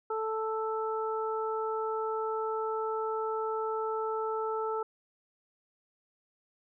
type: harmonic tone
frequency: 440 Hz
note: A4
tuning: in tune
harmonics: 1 / 2 / 3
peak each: -32 / -36 / -36 dBFS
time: 0.1-4.83 s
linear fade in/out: 5 ms
effects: none